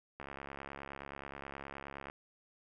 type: click train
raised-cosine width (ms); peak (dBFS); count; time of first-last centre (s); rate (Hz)
0.5; -29; 133; 0.2-2.099; 69.5
effects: none